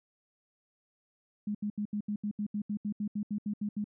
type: tone bursts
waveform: sine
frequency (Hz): 207.9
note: G#3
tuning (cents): +2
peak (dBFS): -30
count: 16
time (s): 1.47-3.843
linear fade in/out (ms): 5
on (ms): 78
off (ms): 75
effects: none